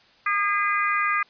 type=harmonic tone; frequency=407 Hz; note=G#4; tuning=35 cents flat; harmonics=3 / 4 / 5 / 6; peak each=-23 / -28 / -26 / -30 dBFS; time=0.26-1.23 s; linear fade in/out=5 ms; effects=white hiss -56 dBFS RMS until 1.29 s + resampled to 11025 Hz